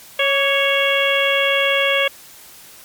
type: harmonic tone with a mistuned harmonic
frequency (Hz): 553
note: C#5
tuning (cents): -4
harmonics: 1 / 2 / 3 / 4 / 5 / 6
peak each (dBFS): -19 / -25 / -23 / -20 / -21 / -22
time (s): 0.19-2.08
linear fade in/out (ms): 5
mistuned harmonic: 2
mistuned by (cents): +45
effects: white hiss -42 dBFS RMS until 2.84 s + MP3 96 kbps